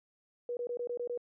sine tone bursts, 483.5 Hz, B4, 37 cents flat, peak -33 dBFS, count 7, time 0.49-1.176 s, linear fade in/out 2 ms, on 80 ms, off 21 ms, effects none

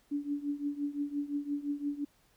sine tone with tremolo, 288.2 Hz, D4, 33 cents flat, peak -28 dBFS, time 0.11-2.05 s, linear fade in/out 10 ms, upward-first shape triangle, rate 5.8 Hz, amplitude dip 90%, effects pink hiss -68 dBFS RMS until 2.36 s

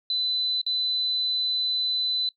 sine tone with dropouts, 4010 Hz, B7, 26 cents sharp, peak -23 dBFS, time 0.1-2.29 s, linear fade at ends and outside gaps 2 ms, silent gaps 0.615-0.664 s, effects noise-tail reverb RT60 0.1 s tail -21 dB re dry

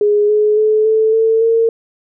sine tone with pitch steps, 415.3 / 423 / 430.9 / 439 / 447.2 / 455.5 Hz, G#4 / G#4 / A4 / A4 / A4 / A#4, 0 / +32 / -36 / -4 / +28 / -40 cents, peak -9 dBFS, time 0.01-1.69 s, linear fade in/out 2 ms, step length 280 ms, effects none

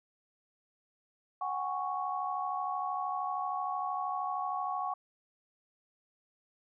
sine chord, F# suspended second, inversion none, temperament equal with one note detuned, 740 / 813 / 1108.7 Hz, F#5 / G#5 / C#6, 0 / -37 / 0 cents, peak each -36 / -38 / -35 dBFS, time 1.41-4.94 s, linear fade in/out 5 ms, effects none

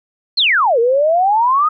sine exponential two-way sweep, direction down then up, 4463 to 451.3 to 1274 Hz, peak -10 dBFS, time 0.37-1.69 s, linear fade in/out 10 ms, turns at 0.79 s, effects none

